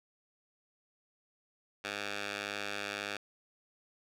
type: tone with band-pass filter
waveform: 10% pulse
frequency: 101.8 Hz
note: G#2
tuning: 34 cents flat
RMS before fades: -39 dBFS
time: 1.84-3.17 s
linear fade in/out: 5 ms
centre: 2600 Hz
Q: 0.91
effects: none

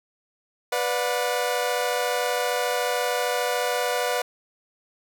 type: chord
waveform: sawtooth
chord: B minor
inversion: none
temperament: equal with one note detuned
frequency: 493.9 / 587.3 / 723.5 Hz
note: B4 / D5 / F#5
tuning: 0 / 0 / -39 cents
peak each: -22 / -25 / -24 dBFS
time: 0.72-4.22 s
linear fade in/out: 5 ms
effects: none

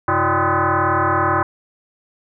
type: tone with frequency modulation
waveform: sine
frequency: 133.8 Hz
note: C3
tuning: 39 cents sharp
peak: -14 dBFS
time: 0.08-1.43 s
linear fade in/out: 2 ms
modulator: 229 Hz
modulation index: 6.1
effects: none

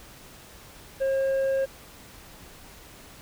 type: tone with tanh clipping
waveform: triangle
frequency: 538 Hz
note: C5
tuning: 48 cents sharp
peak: -23 dBFS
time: 1-1.66 s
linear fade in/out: 20 ms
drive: 9 dB
effects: pink hiss -48 dBFS RMS until 3.21 s

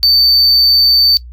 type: tone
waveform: triangle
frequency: 4563 Hz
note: C#8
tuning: 49 cents sharp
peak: -6 dBFS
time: 0.03-1.17 s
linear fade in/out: 0 ms
effects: noise-tail reverb RT60 0.1 s tail -18 dB re dry + added 60 Hz sine -29 dBFS peak until 1.32 s

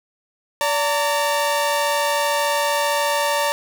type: tone pair together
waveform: sawtooth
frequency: 576.9 / 912 Hz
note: D5 / A#5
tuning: -31 / -38 cents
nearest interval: minor sixth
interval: 793 cents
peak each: -17 dBFS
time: 0.61-3.52 s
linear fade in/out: 0 ms
effects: none

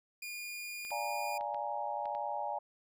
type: tone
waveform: sawtooth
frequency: 2427 Hz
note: D#7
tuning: 44 cents flat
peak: -37 dBFS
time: 0.22-1.38 s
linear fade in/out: 5 ms
type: clicks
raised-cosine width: 0.3 ms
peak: -36 dBFS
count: 6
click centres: 0.85 / 0.906 / 1.41 / 1.545 / 2.056 / 2.15 s
type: chord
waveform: sine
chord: Bb dominant seventh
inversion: first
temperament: equal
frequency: 587.3 / 698.5 / 830.6 / 932.3 Hz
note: D5 / F5 / Ab5 / Bb5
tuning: 0 / 0 / 0 / 0 cents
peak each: -41 / -42 / -37 / -41 dBFS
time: 0.91-2.59 s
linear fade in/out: 10 ms
effects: none

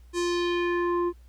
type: tone with low-pass filter sweep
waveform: square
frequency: 349.2 Hz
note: F4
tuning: in tune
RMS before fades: -26 dBFS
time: 0.13-1.13 s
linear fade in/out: 50 ms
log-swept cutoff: 8300 to 740 Hz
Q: 1.9
effects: added 60 Hz sine -48 dBFS peak until 1.28 s + pink hiss -66 dBFS RMS until 1.28 s

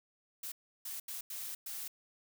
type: noise bursts at uneven times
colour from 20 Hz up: blue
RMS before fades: -42 dBFS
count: 5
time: 0.43-0.52 / 0.85-1 / 1.08-1.21 / 1.3-1.55 / 1.66-1.88 s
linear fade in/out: 5 ms
effects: none

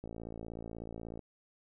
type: click train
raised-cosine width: 2 ms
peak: -30 dBFS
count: 66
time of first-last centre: 0.04-1.192 s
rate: 56.4 Hz
effects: none

